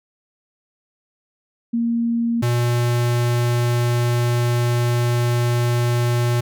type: tone pair in turn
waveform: sine / square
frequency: 233.1 / 120.31 Hz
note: A#3 / B2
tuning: 0 / -45 cents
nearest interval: major seventh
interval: 1145 cents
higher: first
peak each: -17 dBFS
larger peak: neither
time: 1.73-2.42 / 2.42-6.41 s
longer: second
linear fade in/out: 10 ms
effects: none